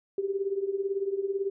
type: tone with tremolo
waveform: sine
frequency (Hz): 393.3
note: G4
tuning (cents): +6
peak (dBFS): -23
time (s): 0.18-1.5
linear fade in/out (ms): 2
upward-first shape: triangle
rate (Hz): 18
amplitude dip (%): 85
effects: none